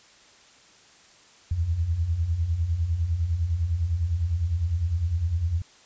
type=beating tone pair; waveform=sine; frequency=76.5 / 86.4 Hz; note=D#2 / F2; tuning=-29 / -18 cents; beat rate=9.9 Hz; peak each=-30 / -23 dBFS; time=1.51-5.62 s; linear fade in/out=5 ms; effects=white hiss -54 dBFS RMS until 5.85 s + resampled to 16000 Hz